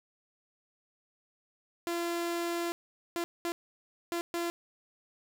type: tone bursts at uneven times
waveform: sawtooth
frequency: 342 Hz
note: F4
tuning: 36 cents flat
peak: -27 dBFS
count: 5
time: 1.87-2.72 / 3.16-3.24 / 3.45-3.52 / 4.12-4.21 / 4.34-4.5 s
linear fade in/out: 0 ms
effects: 9-bit